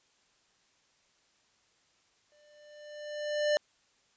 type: tone with exponential growth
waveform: square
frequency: 595 Hz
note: D5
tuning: 22 cents sharp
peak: -24 dBFS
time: 2.32-3.57 s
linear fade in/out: 0 ms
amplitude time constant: 270 ms
effects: white hiss -69 dBFS RMS until 4.16 s + resampled to 16000 Hz